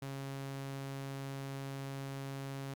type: tone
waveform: sawtooth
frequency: 136.8 Hz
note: C#3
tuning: 23 cents flat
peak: -36 dBFS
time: 0.02-2.74 s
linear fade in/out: 5 ms
effects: Opus 48 kbps